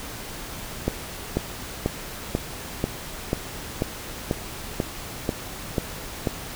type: click train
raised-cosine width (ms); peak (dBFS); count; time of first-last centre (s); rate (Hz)
2; -8; 12; 0.88-6.272; 2.04
effects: pink hiss -36 dBFS RMS until 6.55 s